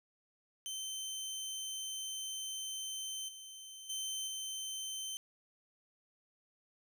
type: tone with level steps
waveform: 20% pulse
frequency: 3092 Hz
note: G7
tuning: 24 cents flat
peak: -34 / -43 / -32 / -34 dBFS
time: 0.66-5.17 s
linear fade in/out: 0 ms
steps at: 3.28 / 3.89 / 4.27 s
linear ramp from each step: 10 ms
effects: none